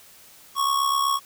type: tone with amplitude modulation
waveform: square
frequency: 1108 Hz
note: C#6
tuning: 1 cent flat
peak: -18 dBFS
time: 0.55-1.2 s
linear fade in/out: 50 ms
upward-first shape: sine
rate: 68 Hz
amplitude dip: 60%
effects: white hiss -50 dBFS RMS until 1.25 s